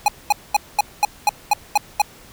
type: tone bursts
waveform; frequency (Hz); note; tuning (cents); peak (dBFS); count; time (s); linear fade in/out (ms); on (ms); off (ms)
square; 830.6; G#5; 0; -12; 9; 0.06-2.018; 2; 22; 220
effects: pink hiss -45 dBFS RMS until 2.32 s